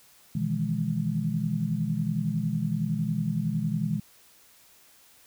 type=chord; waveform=sine; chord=E major seventh; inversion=second; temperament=equal with one note detuned; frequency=123.47 / 155.56 / 166.44 / 207.7 Hz; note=B2 / D#3 / E3 / G#3; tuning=0 / 0 / +17 / 0 cents; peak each=-33 / -30 / -30 / -30 dBFS; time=0.35-4 s; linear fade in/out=5 ms; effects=white hiss -57 dBFS RMS until 5.26 s